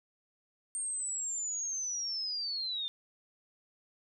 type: linear sweep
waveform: sine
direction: down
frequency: 8700 to 3576 Hz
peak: -33 dBFS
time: 0.75-2.88 s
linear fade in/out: 0 ms
effects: none